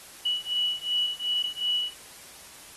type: beating tone pair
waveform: sine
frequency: 2941 / 2943.7 Hz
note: F#7 / F#7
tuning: -11 / -10 cents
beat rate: 2.7 Hz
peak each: -28 dBFS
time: 0.25-1.94 s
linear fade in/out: 10 ms
effects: white hiss -47 dBFS RMS until 2.76 s + AAC 32 kbps